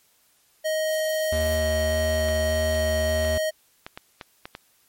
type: tone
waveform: square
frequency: 627 Hz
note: D#5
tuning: 13 cents sharp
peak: -23 dBFS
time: 0.64-3.51 s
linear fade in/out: 20 ms
type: noise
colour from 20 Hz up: violet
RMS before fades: -37 dBFS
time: 0.85-1.62 s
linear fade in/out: 50 ms
type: tone with vibrato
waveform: square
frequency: 77.5 Hz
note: D#2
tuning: 6 cents flat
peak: -26 dBFS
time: 1.32-3.38 s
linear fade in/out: 5 ms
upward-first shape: square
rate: 1.7 Hz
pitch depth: 14 cents each way
type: clicks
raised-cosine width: 0.3 ms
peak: -19 dBFS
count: 8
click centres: 2.287 / 2.75 / 3.249 / 3.865 / 3.975 / 4.212 / 4.455 / 4.551 s
effects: white hiss -62 dBFS RMS until 4.88 s + MP3 64 kbps